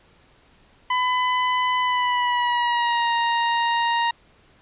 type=tone with pitch glide; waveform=sawtooth; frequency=1003 to 935.8 Hz; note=B5 to A#5; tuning=+26 to +6 cents; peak=-15 dBFS; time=0.9-4.11 s; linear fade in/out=5 ms; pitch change=-120 cents; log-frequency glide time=1.8-3.12 s; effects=pink hiss -56 dBFS RMS until 4.61 s + resampled to 8000 Hz